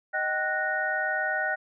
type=tone cluster; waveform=sine; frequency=621 / 769 / 1473 / 1854 Hz; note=D#5 / G5 / F#6 / A#6; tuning=-3 / -33 / -8 / -10 cents; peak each=-33 / -32 / -28 / -31 dBFS; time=0.13-1.56 s; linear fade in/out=20 ms; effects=none